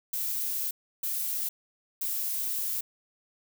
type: noise bursts at uneven times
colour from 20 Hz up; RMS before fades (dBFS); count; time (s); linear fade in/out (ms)
violet; -31; 3; 0.13-0.71 / 1.03-1.49 / 2.01-2.81; 5
effects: none